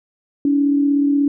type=tone pair together; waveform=sine; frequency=283.4 / 320 Hz; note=C#4 / D#4; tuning=+38 / +49 cents; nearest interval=major second; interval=211 cents; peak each=-13 / -25 dBFS; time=0.45-1.28 s; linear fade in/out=2 ms; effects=none